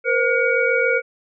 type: tone cluster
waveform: sine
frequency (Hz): 470.8 / 518 / 1431 / 2255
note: A#4 / C5 / F6 / C#7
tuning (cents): +17 / -17 / +42 / +29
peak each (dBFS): -21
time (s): 0.04-1.02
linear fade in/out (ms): 50
effects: none